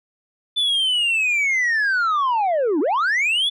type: linear two-way sweep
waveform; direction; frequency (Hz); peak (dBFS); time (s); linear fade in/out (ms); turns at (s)
sine; down then up; 3520 to 271.9 to 3520; -14; 0.56-3.5; 20; 2.8
effects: tanh soft clip ceiling -16 dBFS